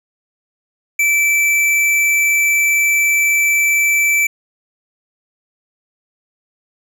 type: tone with hard clipping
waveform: sine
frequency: 2323 Hz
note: D7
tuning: 20 cents flat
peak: -13 dBFS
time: 0.99-4.27 s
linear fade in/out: 5 ms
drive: 13 dB
effects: none